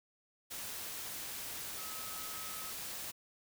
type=tone in noise; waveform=sine; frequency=1279 Hz; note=D#6; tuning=47 cents sharp; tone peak=-50 dBFS; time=1.77-2.72 s; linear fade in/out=20 ms; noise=white; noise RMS=-43 dBFS; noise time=0.5-3.12 s; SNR=-10 dB; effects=none